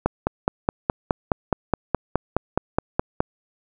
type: click train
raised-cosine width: 1 ms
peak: -4 dBFS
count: 16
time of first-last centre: 0.06-3.205 s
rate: 4.77 Hz
effects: none